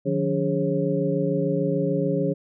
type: tone cluster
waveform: sine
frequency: 152.5 / 179.3 / 285.5 / 412.5 / 542 Hz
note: D#3 / F3 / D4 / G#4 / C#5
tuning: -34 / +46 / -49 / -12 / -39 cents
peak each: -27 dBFS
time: 0.05-2.34 s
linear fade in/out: 20 ms
effects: none